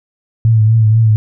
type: tone with vibrato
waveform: sine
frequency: 110.7 Hz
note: A2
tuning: 11 cents sharp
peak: -6 dBFS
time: 0.45-1.16 s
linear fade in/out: 0 ms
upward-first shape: triangle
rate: 4.1 Hz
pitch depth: 57 cents each way
effects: none